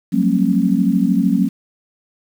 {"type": "tone cluster", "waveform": "sine", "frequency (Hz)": [181, 194.1, 227.2, 270.1], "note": ["F#3", "G3", "A#3", "C#4"], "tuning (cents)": [-38, -17, -44, -45], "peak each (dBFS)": -18, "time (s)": [0.12, 1.49], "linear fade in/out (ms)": 20, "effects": ["7-bit"]}